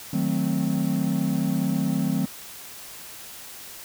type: chord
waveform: triangle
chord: D# diminished seventh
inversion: none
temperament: equal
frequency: 155.56 / 185 / 220 / 261.6 Hz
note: D#3 / F#3 / A3 / C4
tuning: 0 / 0 / 0 / 0 cents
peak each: -26 / -24 / -26 / -25 dBFS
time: 0.13-2.26 s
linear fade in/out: 5 ms
effects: white hiss -41 dBFS RMS until 3.84 s